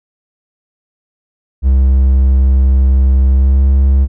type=tone with pitch glide; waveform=triangle; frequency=66 to 67.66 Hz; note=C2 to C#2; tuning=+16 to -41 cents; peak=-4 dBFS; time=1.62-4.08 s; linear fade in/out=50 ms; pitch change=+43 cents; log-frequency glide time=3.3-3.64 s; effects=none